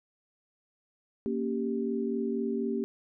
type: chord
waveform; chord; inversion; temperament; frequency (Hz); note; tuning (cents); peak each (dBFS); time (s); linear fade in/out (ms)
sine; G diminished; first; equal; 233.1 / 277.2 / 392; Bb3 / Db4 / G4; 0 / 0 / 0; -31 / -35 / -32; 1.26-2.84; 0
effects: none